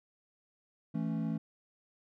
triangle chord, A major, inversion second, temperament equal, 164.81 / 220 / 277.2 Hz, E3 / A3 / C#4, 0 / 0 / 0 cents, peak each -33 / -33 / -37 dBFS, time 0.94-1.38 s, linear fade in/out 10 ms, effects none

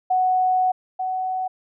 sine tone pair in turn, 741 / 747 Hz, F#5 / F#5, +2 / +16 cents, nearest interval unison, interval 14 cents, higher second, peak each -16 / -22 dBFS, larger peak first, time 0.1-0.72 / 0.99-1.48 s, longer first, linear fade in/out 10 ms, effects none

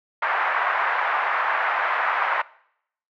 pink band-pass noise, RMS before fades -23 dBFS, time 0.22-2.42 s, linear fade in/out 5 ms, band 810 to 1900 Hz, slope 24 dB/octave, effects noise-tail reverb RT60 0.7 s tail -21 dB re dry

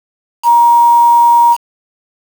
sine tone with quantisation, 945 Hz, A#5, 23 cents sharp, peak -4 dBFS, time 0.43-1.57 s, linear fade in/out 50 ms, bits 4, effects none

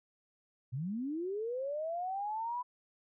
sine linear sweep, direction up, 115 to 1000 Hz, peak -34 dBFS, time 0.72-2.63 s, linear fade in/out 20 ms, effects none

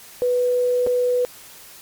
sine tone with dropouts, 493.9 Hz, B4, in tune, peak -16 dBFS, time 0.22-1.25 s, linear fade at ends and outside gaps 0 ms, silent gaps 0.865-0.871 s, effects white hiss -43 dBFS RMS until 1.81 s + MP3 96 kbps

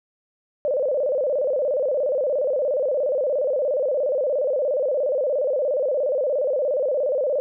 sine tone with vibrato, 551 Hz, C#5, 11 cents flat, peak -19 dBFS, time 0.65-7.4 s, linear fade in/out 0 ms, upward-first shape square, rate 17 Hz, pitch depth 130 cents each way, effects none

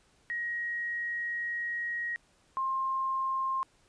sine tone pair in turn, 1890 / 1060.7 Hz, A#6 / C6, +23 / +23 cents, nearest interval minor seventh, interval 1000 cents, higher first, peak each -31 / -28 dBFS, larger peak second, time 0.3-2.16 / 2.57-3.63 s, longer first, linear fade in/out 0 ms, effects pink hiss -66 dBFS RMS until 3.88 s + resampled to 22050 Hz

